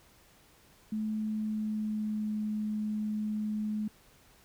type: tone with pitch glide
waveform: sine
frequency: 215.9 to 212.9 Hz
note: A3 to G#3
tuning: -33 to +43 cents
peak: -30 dBFS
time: 0.92-3.88 s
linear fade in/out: 5 ms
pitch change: -24 cents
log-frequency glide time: 1.18-2.34 s
effects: pink hiss -61 dBFS RMS until 4.44 s